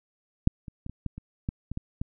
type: clicks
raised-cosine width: 5 ms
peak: -6 / -27 / -23 / -26 / -18 / -26 / -16 / -21 / -19 / -18 dBFS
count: 10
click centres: 0.474 / 0.682 / 0.864 / 0.896 / 1.063 / 1.18 / 1.489 / 1.716 / 1.774 / 2.015 s
effects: none